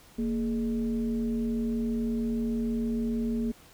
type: tone with frequency modulation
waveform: sine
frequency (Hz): 231.6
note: A#3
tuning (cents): -11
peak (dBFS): -26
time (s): 0.18-3.52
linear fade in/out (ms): 10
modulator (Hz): 188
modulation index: 0.58
effects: pink hiss -55 dBFS RMS until 3.73 s